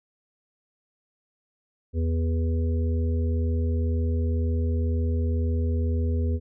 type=harmonic tone; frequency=82 Hz; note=E2; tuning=9 cents flat; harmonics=1 / 3 / 5 / 6; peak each=-22 / -32 / -36 / -38 dBFS; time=1.93-6.4 s; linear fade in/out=50 ms; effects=none